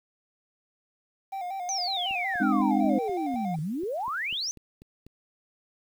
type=tone with vibrato; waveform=triangle; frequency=745 Hz; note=F#5; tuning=12 cents sharp; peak=-29 dBFS; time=1.32-3.56 s; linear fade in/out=10 ms; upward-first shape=square; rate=5.4 Hz; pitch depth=74 cents each way
type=exponential two-way sweep; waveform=sine; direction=down then up; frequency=6272 to 148.2 to 6272 Hz; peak=-28 dBFS; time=1.69-4.51 s; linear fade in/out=0 ms; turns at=3.61 s
type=click train; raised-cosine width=3 ms; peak=-35 dBFS; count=13; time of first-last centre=2.11-5.066 s; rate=4.06 Hz
type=chord; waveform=sine; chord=Ab major; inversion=none; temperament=equal with one note detuned; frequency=207.7 / 261.6 / 304.4 Hz; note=Ab3 / C4 / Eb4; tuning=0 / 0 / -38 cents; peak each=-26 dBFS; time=2.4-2.99 s; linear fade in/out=10 ms
effects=9-bit